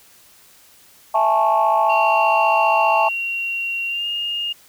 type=chord; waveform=sine; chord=A major seventh; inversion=second; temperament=just; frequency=660 / 825 / 880 / 1100 Hz; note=E5 / G#5 / A5 / C#6; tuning=+2 / -12 / 0 / -14 cents; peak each=-19 / -20 / -16 / -20 dBFS; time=1.14-3.09 s; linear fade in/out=10 ms
type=tone with pitch glide; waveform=sine; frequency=2750 to 2834 Hz; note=F7 to F7; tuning=-27 to +25 cents; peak=-21 dBFS; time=1.89-4.53 s; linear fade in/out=10 ms; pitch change=+52 cents; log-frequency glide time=3.87-4.07 s
effects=tanh soft clip ceiling -6 dBFS + white hiss -50 dBFS RMS until 4.68 s